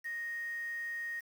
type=tone with quantisation; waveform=sine; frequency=1864.7 Hz; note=A#6; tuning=in tune; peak=-36 dBFS; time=0.04-1.21 s; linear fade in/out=20 ms; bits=9; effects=none